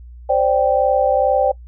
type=chord; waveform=sine; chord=C suspended second; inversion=none; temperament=equal with one note detuned; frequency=523.3 / 585.6 / 784 Hz; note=C5 / D5 / G5; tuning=0 / -5 / 0 cents; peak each=-17 dBFS; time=0.29-1.52 s; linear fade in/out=10 ms; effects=noise-tail reverb RT60 0.1 s tail -22 dB re dry + added 60 Hz sine -35 dBFS peak until 1.67 s